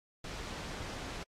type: noise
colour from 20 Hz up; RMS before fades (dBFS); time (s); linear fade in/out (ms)
pink; -42; 0.24-1.23; 2
effects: low-pass 6000 Hz 12 dB/octave + AAC 48 kbps